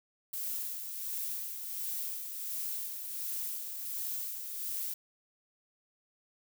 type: noise with tremolo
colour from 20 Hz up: violet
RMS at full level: -36 dBFS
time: 0.33-4.94 s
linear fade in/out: 5 ms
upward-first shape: sine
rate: 1.4 Hz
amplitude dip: 45%
effects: none